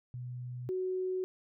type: tone pair in turn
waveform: sine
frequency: 123.9 / 371.3 Hz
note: B2 / F#4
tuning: +6 / +6 cents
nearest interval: octave + perfect fifth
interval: 1900 cents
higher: second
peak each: -38 / -31 dBFS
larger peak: second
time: 0.14-0.69 / 0.69-1.24 s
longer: neither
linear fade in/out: 0 ms
effects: none